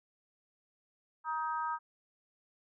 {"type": "harmonic tone", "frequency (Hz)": 314.9, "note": "D#4", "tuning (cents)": 21, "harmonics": [3, 4, 5], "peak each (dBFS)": [-35, -36, -43], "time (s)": [1.24, 1.79], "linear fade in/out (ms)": 50, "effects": []}